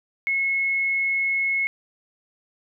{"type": "tone", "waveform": "sine", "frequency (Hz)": 2180, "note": "C#7", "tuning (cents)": -29, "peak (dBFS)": -20, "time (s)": [0.27, 1.67], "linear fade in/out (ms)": 0, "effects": []}